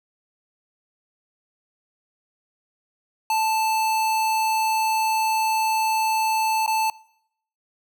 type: tone with dropouts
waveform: square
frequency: 880 Hz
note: A5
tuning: in tune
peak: -20 dBFS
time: 3.3-6.9 s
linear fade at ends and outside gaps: 2 ms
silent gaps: 6.663-6.677 s
effects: noise-tail reverb RT60 0.7 s tail -22 dB re dry